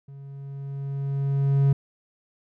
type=tone with level ramp; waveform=triangle; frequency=138.59 Hz; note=C#3; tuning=in tune; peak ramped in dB=-38 to -13 dBFS; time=0.08-1.73 s; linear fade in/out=5 ms; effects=none